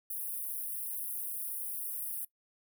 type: high-pass noise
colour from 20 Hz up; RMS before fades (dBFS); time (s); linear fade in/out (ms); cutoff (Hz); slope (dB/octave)
white; -38; 0.1-2.25; 5; 9300; 96
effects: noise-tail reverb RT60 0.1 s tail -20 dB re dry